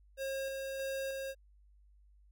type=tone with tremolo; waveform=square; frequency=539 Hz; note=C#5; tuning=49 cents flat; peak=-36 dBFS; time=0.17-1.35 s; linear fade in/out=50 ms; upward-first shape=square; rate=1.6 Hz; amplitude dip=25%; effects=added 50 Hz sine -60 dBFS peak until 2.31 s